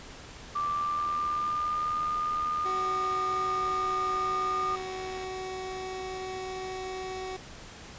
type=tone with pitch glide; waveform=sine; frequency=1174.7 to 1216.1 Hz; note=D6 to D#6; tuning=0 to -40 cents; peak=-27 dBFS; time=0.55-4.76 s; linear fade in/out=10 ms; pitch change=+60 cents; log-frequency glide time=0.71-1.94 s
type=click train; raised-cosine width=0.3 ms; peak=-29 dBFS; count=373; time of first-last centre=0.56-5.239 s; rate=79.5 Hz
type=tone; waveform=25% pulse; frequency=374.8 Hz; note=F#4; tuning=22 cents sharp; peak=-31 dBFS; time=2.65-7.37 s; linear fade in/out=10 ms
effects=pink hiss -46 dBFS RMS until 7.98 s + resampled to 16000 Hz